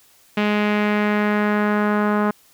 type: tone with low-pass filter sweep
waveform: sawtooth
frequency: 208.8 Hz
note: G#3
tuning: 10 cents sharp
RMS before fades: -19 dBFS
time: 0.37-2.31 s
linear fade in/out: 5 ms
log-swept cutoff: 2700 to 1300 Hz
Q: 2.1
effects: white hiss -54 dBFS RMS until 2.53 s

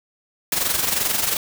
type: noise with amplitude modulation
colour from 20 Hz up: white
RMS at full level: -19 dBFS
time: 0.52-1.37 s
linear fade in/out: 2 ms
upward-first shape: sine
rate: 22.6 Hz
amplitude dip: 60%
effects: none

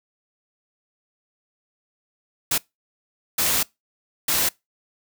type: noise bursts at uneven times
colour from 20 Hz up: white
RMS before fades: -21 dBFS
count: 3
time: 2.51-2.58 / 3.38-3.63 / 4.28-4.49 s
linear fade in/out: 5 ms
effects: noise-tail reverb RT60 0.2 s tail -24 dB re dry

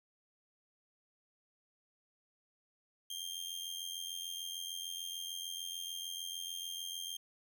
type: tone with amplitude modulation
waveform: sawtooth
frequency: 3194 Hz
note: G7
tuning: 32 cents sharp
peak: -34 dBFS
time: 3.1-7.17 s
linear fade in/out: 5 ms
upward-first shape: sine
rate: 86.7 Hz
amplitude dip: 70%
effects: none

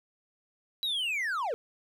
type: linear sweep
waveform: triangle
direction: down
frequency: 3951 to 423.4 Hz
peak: -27 dBFS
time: 0.83-1.54 s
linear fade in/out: 0 ms
effects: none

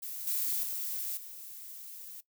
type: noise with level steps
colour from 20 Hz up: violet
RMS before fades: -40 / -32 / -36 / -46 dBFS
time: 0.02-2.21 s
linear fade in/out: 10 ms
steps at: 0.27 / 0.63 / 1.17 s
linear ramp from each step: 2 ms
effects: noise-tail reverb RT60 0.1 s tail -17 dB re dry

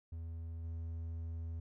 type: tone with level steps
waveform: triangle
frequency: 82.41 Hz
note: E2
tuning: in tune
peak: -39 / -37 dBFS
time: 0.12-1.6 s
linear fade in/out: 5 ms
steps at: 0.63 s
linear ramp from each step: 20 ms
effects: none

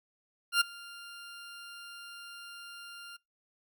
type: tone with ADSR envelope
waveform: 20% pulse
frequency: 1396.9 Hz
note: F6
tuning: in tune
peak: -16 dBFS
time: 0.52-3.17 s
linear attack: 88 ms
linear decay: 12 ms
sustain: -24 dB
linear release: 12 ms
effects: noise-tail reverb RT60 0.2 s tail -24 dB re dry

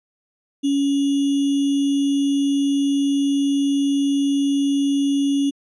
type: tone with sample-and-hold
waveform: sine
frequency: 280 Hz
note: C#4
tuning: 18 cents sharp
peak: -16 dBFS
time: 0.63-5.51 s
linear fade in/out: 20 ms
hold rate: 3150 Hz
effects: resampled to 22050 Hz

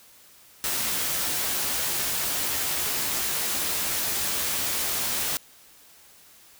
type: noise with comb filter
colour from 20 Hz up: white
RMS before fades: -27 dBFS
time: 0.64-5.37 s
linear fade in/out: 0 ms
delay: 14 ms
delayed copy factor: +0.5
effects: white hiss -53 dBFS RMS until 6.59 s

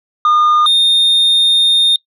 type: tone pair in turn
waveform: sine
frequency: 1217 / 3660 Hz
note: D#6 / A#7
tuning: -39 / -32 cents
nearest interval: octave + perfect fifth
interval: 1907 cents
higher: second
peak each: -5 dBFS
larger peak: neither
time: 0.25-0.66 / 0.66-1.96 s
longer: second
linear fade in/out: 2 ms
effects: noise-tail reverb RT60 0.1 s tail -21 dB re dry + tanh soft clip ceiling -7 dBFS

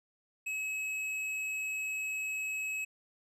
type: tone with hard clipping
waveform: sine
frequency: 2568 Hz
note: E7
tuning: 46 cents flat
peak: -35 dBFS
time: 0.46-2.85 s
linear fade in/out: 10 ms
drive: 8 dB
effects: none

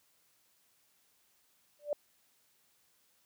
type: tone with exponential growth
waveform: sine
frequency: 587.3 Hz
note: D5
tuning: in tune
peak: -26 dBFS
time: 1.79-1.93 s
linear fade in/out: 2 ms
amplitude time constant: 29 ms
effects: white hiss -71 dBFS RMS until 3.25 s + high-pass 60 Hz 12 dB/octave

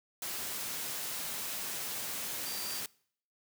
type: tone in noise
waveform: sine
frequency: 4697 Hz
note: D8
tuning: 1 cent flat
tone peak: -42 dBFS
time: 2.46-2.8 s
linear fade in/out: 2 ms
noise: white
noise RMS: -38 dBFS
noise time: 0.22-2.86 s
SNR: -7 dB
effects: noise-tail reverb RT60 0.6 s tail -24 dB re dry + high-pass 100 Hz 12 dB/octave

